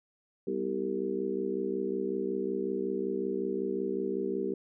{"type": "harmonic tone with a mistuned harmonic", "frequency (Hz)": 65.41, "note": "C2", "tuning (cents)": 0, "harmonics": [3, 4, 5, 6, 7], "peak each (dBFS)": [-38, -38, -37, -32, -38], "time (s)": [0.47, 4.54], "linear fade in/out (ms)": 5, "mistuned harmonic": 4, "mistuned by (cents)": -75, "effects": []}